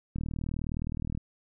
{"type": "click train", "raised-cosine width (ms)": 5, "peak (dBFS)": -21, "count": 41, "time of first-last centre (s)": [0.16, 1.175], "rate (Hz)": 39.4, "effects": []}